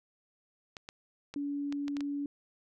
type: clicks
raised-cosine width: 0.2 ms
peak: -25 dBFS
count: 7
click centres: 0.768 / 0.889 / 1.34 / 1.725 / 1.881 / 1.968 / 2.007 s
type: tone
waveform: sine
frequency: 285.4 Hz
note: D4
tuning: 49 cents flat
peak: -32 dBFS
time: 1.36-2.26 s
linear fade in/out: 2 ms
effects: none